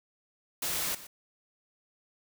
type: noise with echo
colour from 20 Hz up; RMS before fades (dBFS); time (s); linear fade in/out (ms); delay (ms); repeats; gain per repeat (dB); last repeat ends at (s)
white; -32; 0.62-0.95; 5; 120; 1; -15; 1.07
effects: none